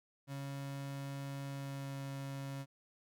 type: tone with pitch glide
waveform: 35% pulse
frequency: 138.7 to 137.42 Hz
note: C#3 to C#3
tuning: +1 to -15 cents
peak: -39 dBFS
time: 0.27-2.66 s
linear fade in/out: 50 ms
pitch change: -16 cents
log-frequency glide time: 1.43-2.01 s
effects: none